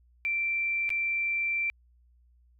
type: tone with dropouts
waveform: sine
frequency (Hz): 2349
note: D7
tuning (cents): 0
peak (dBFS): -26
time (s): 0.25-1.7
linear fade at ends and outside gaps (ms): 0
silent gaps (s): 0.892-0.903
effects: added 60 Hz sine -59 dBFS peak until 2.59 s